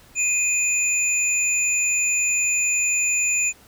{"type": "tone pair together", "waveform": "sine", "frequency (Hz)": [2489, 7040], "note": ["D#7", "A8"], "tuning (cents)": [0, 0], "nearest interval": "octave + tritone", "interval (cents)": 1800, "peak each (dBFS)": -20, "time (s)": [0.15, 3.53], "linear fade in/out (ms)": 50, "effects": ["tanh soft clip ceiling -13 dBFS", "pink hiss -51 dBFS RMS until 3.67 s"]}